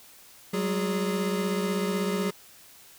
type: tone cluster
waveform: square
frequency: 187.1 / 203.2 / 360.9 / 413 Hz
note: F#3 / G#3 / F#4 / G#4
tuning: +20 / -38 / -43 / -10 cents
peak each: -29 / -36 / -37 / -31 dBFS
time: 0.53-2.31 s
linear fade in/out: 10 ms
effects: white hiss -52 dBFS RMS until 2.98 s